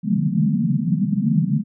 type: band-pass noise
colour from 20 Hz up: pink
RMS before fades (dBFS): -19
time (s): 0.03-1.64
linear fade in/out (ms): 50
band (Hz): 140 to 240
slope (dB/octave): 96
effects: none